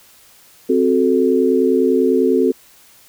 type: chord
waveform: sine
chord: F# diminished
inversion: second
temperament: equal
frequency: 261.6 / 370 / 440 Hz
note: C4 / F#4 / A4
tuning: 0 / 0 / 0 cents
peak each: -16 dBFS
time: 0.69-2.52 s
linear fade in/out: 10 ms
effects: white hiss -48 dBFS RMS until 3.08 s